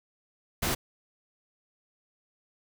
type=noise; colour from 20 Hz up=pink; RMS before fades=-28 dBFS; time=0.62-0.75 s; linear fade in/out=10 ms; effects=none